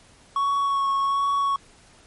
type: tone with vibrato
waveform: triangle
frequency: 1110 Hz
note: C#6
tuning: 2 cents sharp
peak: -18 dBFS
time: 0.36-1.56 s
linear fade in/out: 2 ms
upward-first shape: sine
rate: 1.3 Hz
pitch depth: 16 cents each way
effects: pink hiss -53 dBFS RMS until 2.06 s + MP3 48 kbps